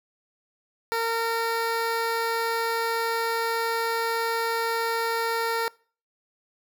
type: tone with notch filter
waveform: 15% pulse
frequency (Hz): 458.3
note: A#4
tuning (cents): -29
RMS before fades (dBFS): -26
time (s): 0.92-5.68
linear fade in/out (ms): 0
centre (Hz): 8100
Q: 2
effects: noise-tail reverb RT60 0.4 s tail -23 dB re dry